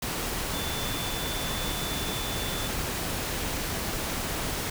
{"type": "tone in noise", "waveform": "sine", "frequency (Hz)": 3500, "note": "A7", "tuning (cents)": -10, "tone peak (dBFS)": -37, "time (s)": [0.53, 2.68], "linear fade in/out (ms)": 5, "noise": "pink", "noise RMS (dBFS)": -31, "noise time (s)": [0.02, 4.7], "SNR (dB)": -9, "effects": []}